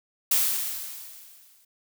blue noise with exponential decay, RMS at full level -20 dBFS, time 0.31-1.65 s, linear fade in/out 5 ms, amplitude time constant 290 ms, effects none

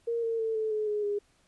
sine tone with pitch steps, 466 / 456.1 / 446.5 / 437.1 / 427.8 / 418.8 / 409.9 Hz, A#4 / A#4 / A4 / A4 / A4 / G#4 / G#4, -1 / -38 / +25 / -11 / -49 / +15 / -23 cents, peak -27 dBFS, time 0.07-1.19 s, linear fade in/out 10 ms, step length 160 ms, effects pink hiss -67 dBFS RMS until 1.47 s + resampled to 24000 Hz

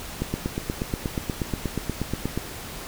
click train, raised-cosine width 3 ms, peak -12 dBFS, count 19, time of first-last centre 0.22-2.376 s, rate 8.35 Hz, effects pink hiss -37 dBFS RMS until 2.87 s

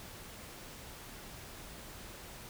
silence, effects pink hiss -49 dBFS RMS until 2.49 s

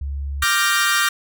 sine tone, 69.9 Hz, C#2, 15 cents sharp, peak -23 dBFS, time 0.01-0.44 s, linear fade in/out 5 ms
sawtooth chord, G minor seventh, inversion second, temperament equal with one note detuned, 1179.4 / 1396.9 / 1568 / 1864.7 Hz, D6 / F6 / G6 / Bb6, +7 / 0 / 0 / 0 cents, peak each -18 dBFS, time 0.42-1.09 s, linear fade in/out 5 ms
effects none

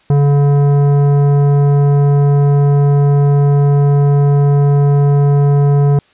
sine tone with tanh clipping, 142.7 Hz, D3, 49 cents flat, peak -9 dBFS, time 0.1-5.99 s, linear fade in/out 2 ms, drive 13 dB, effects white hiss -51 dBFS RMS until 6.13 s + resampled to 8000 Hz

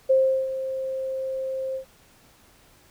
sine tone with ADSR envelope, 528 Hz, C5, 16 cents sharp, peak -14 dBFS, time 0.09-1.85 s, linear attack 15 ms, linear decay 370 ms, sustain -12 dB, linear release 97 ms, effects pink hiss -56 dBFS RMS until 2.9 s

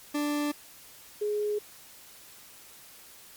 40% pulse / sine tone pair in turn, 293.7 / 418.2 Hz, D4 / G#4, 0 / +12 cents, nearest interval tritone, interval 612 cents, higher second, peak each -26 dBFS, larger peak neither, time 0.14-0.52 / 1.21-1.59 s, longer neither, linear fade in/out 10 ms, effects white hiss -51 dBFS RMS until 3.36 s + MP3 96 kbps

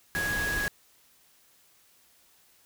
sine tone in noise, 1661.2 Hz, G#6, in tune, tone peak -28 dBFS, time 0.15-0.68 s, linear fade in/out 0 ms, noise pink, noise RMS -34 dBFS, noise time 0.15-0.68 s, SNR +3 dB, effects white hiss -62 dBFS RMS until 2.65 s

